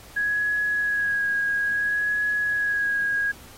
sine tone with vibrato, 1661.2 Hz, G#6, in tune, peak -21 dBFS, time 0.16-3.32 s, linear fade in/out 10 ms, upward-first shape sine, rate 0.59 Hz, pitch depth 21 cents each way, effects pink hiss -47 dBFS RMS until 3.57 s + AAC 48 kbps

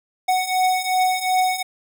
square beating tone pair, 740 / 742.7 Hz, F#5 / F#5, 0 / +6 cents, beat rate 2.7 Hz, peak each -23 / -20 dBFS, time 0.28-1.63 s, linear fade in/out 10 ms, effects none

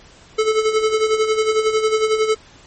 square tone with tremolo, 435.6 Hz, A4, 17 cents flat, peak -13 dBFS, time 0.38-2.35 s, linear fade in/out 10 ms, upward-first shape sine, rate 11 Hz, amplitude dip 65%, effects pink hiss -46 dBFS RMS until 2.66 s + MP3 32 kbps

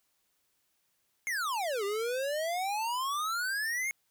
square exponential two-way sweep, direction down then up, 2193 to 392.4 to 2193 Hz, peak -31 dBFS, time 1.27-3.91 s, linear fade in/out 0 ms, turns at 1.84 s, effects white hiss -75 dBFS RMS until 4.1 s

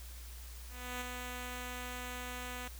5% pulse tone with ADSR envelope, 248.2 Hz, B3, 9 cents sharp, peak -26 dBFS, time 0.68-2.68 s, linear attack 330 ms, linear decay 12 ms, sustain -4 dB, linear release 4 ms, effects added 60 Hz sine -46 dBFS peak until 2.79 s + white hiss -54 dBFS RMS until 2.79 s

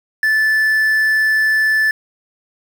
triangle tone with quantisation, 1749 Hz, A6, 11 cents flat, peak -10 dBFS, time 0.23-1.91 s, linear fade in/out 2 ms, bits 6, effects none

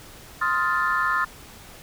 sine chord, F dominant seventh, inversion second, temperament equal with one note detuned, 1046.5 / 1256.1 / 1396.9 / 1760 Hz, C6 / Eb6 / F6 / A6, 0 / +16 / 0 / 0 cents, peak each -25 dBFS, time 0.41-1.25 s, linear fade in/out 10 ms, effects tanh soft clip ceiling -12 dBFS + pink hiss -45 dBFS RMS until 1.82 s

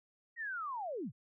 sine linear sweep, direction down, 1914 to 88.4 Hz, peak -37 dBFS, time 0.36-1.12 s, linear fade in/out 50 ms, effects none

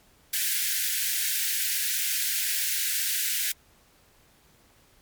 white high-pass noise, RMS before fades -27 dBFS, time 0.33-3.52 s, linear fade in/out 5 ms, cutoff 1500 Hz, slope 96 dB/octave, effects pink hiss -60 dBFS RMS until 5.01 s + MP3 96 kbps

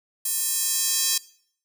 square tone with high-pass filter sweep, 360.8 Hz, F#4, 44 cents flat, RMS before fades -24 dBFS, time 0.25-1.18 s, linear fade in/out 5 ms, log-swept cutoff 9500 to 5400 Hz, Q 1.2, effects noise-tail reverb RT60 0.6 s tail -22 dB re dry

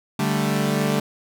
sawtooth chord, D suspended fourth, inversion none, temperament equal, 146.83 / 196 / 220 Hz, D3 / G3 / A3, 0 / 0 / 0 cents, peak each -20 dBFS, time 0.19-1 s, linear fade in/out 5 ms, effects none

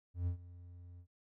triangle tone with ADSR envelope, 88 Hz, F2, 14 cents sharp, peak -29 dBFS, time 0.14-1.07 s, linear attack 130 ms, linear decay 100 ms, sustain -19 dB, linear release 79 ms, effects none

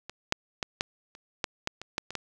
clicks, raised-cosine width 0.2 ms, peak -21 / -6 / -12 / -9 / -30 / -10 / -11 / -22 / -11 / -21 / -14 dBFS, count 11, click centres 0.096 / 0.324 / 0.628 / 0.809 / 1.151 / 1.442 / 1.674 / 1.816 / 1.981 / 2.106 / 2.153 s, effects none

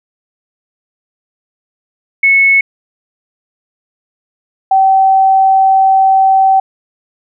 sine tone pair in turn, 2200 / 769.5 Hz, C#7 / G5, -14 / -32 cents, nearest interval octave + tritone, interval 1818 cents, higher first, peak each -5 dBFS, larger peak neither, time 2.23-2.61 / 4.71-6.6 s, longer second, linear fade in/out 5 ms, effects none

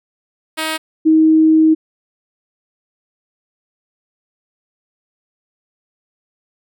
5% pulse / sine tone pair in turn, 316.3 / 316.3 Hz, D#4 / D#4, +29 / +29 cents, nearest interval unison, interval 0 cents, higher neither, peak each -7 dBFS, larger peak neither, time 0.57-0.78 / 1.05-1.75 s, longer second, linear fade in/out 20 ms, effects none

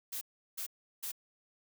blue noise bursts, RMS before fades -39 dBFS, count 3, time 0.12-1.119 s, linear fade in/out 10 ms, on 93 ms, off 360 ms, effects none

